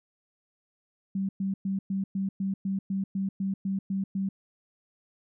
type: tone bursts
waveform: sine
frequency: 193.8 Hz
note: G3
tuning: 20 cents flat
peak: -26 dBFS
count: 13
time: 1.15-4.29 s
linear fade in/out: 5 ms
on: 140 ms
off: 110 ms
effects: none